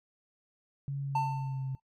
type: tone with pitch glide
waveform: sine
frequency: 139.4 to 132.95 Hz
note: C#3 to C3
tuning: +10 to +28 cents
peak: -32 dBFS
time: 0.88-1.75 s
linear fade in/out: 0 ms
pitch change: -82 cents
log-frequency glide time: 1.01-1.63 s
type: tone with exponential decay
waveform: triangle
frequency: 893 Hz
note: A5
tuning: 25 cents sharp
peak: -23 dBFS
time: 1.15-1.8 s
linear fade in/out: 5 ms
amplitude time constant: 140 ms
effects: noise-tail reverb RT60 0.1 s tail -23 dB re dry